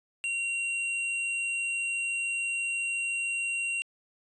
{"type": "tone with tanh clipping", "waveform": "triangle", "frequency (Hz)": 2753, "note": "F7", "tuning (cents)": -25, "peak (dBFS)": -30, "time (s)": [0.24, 3.82], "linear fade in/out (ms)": 0, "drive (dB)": 17, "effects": ["resampled to 24000 Hz"]}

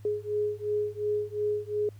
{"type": "beating tone pair", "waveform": "sine", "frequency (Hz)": [417.1, 419.9], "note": ["G#4", "G#4"], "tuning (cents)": [7, 19], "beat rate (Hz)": 2.8, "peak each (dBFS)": -30, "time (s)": [0.05, 1.89], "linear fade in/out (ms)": 2, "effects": ["added 104 Hz sine -45 dBFS peak until 1.99 s", "pink hiss -63 dBFS RMS until 1.99 s"]}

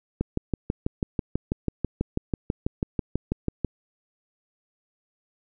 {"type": "click train", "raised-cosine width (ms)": 3, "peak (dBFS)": -11, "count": 22, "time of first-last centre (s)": [0.21, 3.647], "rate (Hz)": 6.11, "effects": []}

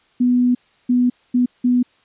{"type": "tone bursts at uneven times", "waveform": "sine", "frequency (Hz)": 246.9, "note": "B3", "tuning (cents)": 0, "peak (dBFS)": -12, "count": 4, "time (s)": [[0.2, 0.55], [0.89, 1.1], [1.34, 1.46], [1.64, 1.83]], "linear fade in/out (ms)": 10, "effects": ["white hiss -57 dBFS RMS until 2.04 s", "resampled to 8000 Hz"]}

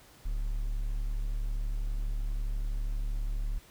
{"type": "tone", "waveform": "triangle", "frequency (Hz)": 36.16, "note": "D1", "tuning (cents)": -26, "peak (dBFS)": -27, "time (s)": [0.25, 3.59], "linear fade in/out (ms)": 10, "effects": ["pink hiss -57 dBFS RMS until 3.7 s"]}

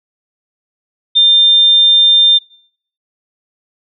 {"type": "tone", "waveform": "sine", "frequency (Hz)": 3600, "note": "A7", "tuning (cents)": 39, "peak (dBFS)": -5, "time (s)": [1.15, 2.39], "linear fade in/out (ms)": 20, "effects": ["noise-tail reverb RT60 0.6 s tail -22 dB re dry"]}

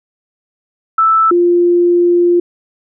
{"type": "tone pair in turn", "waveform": "sine", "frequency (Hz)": [1318.5, 349.2], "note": ["E6", "F4"], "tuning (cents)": [0, 0], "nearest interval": "octave + major seventh", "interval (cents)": 2300, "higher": "first", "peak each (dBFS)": -7, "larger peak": "neither", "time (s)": [[0.98, 1.31], [1.31, 2.4]], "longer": "second", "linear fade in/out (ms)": 5, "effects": []}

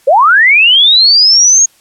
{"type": "linear sweep", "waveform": "sine", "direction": "up", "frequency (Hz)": [491.6, 6645], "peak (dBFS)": -3, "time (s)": [0.07, 1.66], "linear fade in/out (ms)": 10, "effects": ["white hiss -48 dBFS RMS until 1.8 s", "low-pass 12000 Hz 12 dB/octave"]}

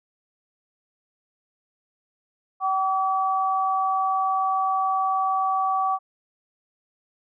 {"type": "tone pair together", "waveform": "sine", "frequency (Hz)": [764.9, 1146], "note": ["G5", "D6"], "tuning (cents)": [-43, -43], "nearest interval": "perfect fifth", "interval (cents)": 700, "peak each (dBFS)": -23, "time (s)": [2.6, 5.99], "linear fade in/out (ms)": 50, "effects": []}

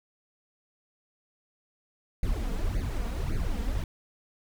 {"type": "noise with flanger", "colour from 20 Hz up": "brown", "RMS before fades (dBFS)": -29, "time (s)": [2.23, 3.84], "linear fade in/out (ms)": 2, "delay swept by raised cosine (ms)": [0.45, 4.35], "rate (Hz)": 1.8, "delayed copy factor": 0.85, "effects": []}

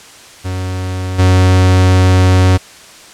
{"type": "tone with level steps", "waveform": "45% pulse", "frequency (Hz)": 92.6, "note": "F#2", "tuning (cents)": 2, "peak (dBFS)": [-17, -6], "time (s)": [0.44, 2.58], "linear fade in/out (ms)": 20, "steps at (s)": 1.18, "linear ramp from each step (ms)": 20, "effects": ["white hiss -37 dBFS RMS until 3.13 s", "low-pass 8000 Hz 12 dB/octave"]}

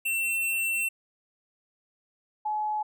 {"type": "tone pair in turn", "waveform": ["square", "sine"], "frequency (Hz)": [2701, 850.8], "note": ["E7", "G#5"], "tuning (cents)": [42, 42], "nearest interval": "octave + minor sixth", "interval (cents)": 2000, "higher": "first", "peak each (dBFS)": -26, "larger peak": "neither", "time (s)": [[0.05, 0.89], [2.45, 2.83]], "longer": "first", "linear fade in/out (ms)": 10, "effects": []}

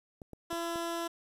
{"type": "clicks", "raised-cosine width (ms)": 2, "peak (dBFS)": -32, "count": 4, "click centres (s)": [0.218, 0.333, 0.529, 0.758]}
{"type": "tone", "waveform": "15% pulse", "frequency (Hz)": 337.3, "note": "E4", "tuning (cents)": 40, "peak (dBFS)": -27, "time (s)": [0.5, 1.08], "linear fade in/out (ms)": 10}
{"effects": ["resampled to 32000 Hz", "10-bit"]}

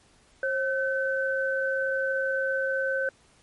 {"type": "tone pair together", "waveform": "sine", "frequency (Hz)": [536, 1526.6], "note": ["C5", "G6"], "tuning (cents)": [42, -46], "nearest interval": "octave + tritone", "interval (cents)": 1812, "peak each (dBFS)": -27, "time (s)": [0.43, 3.09], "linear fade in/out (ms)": 2, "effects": ["pink hiss -60 dBFS RMS until 3.42 s", "MP3 48 kbps"]}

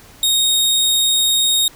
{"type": "tone", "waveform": "sawtooth", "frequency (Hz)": 3729, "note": "A#7", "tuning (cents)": 0, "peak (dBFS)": -10, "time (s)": [0.23, 1.68], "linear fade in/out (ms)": 2, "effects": ["pink hiss -44 dBFS RMS until 1.75 s"]}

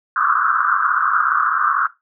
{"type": "band-pass noise", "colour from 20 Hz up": "pink", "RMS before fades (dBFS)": -17, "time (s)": [0.16, 1.87], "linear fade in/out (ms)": 2, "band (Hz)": [1100, 1500], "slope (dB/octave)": 96, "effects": ["noise-tail reverb RT60 0.2 s tail -17 dB re dry"]}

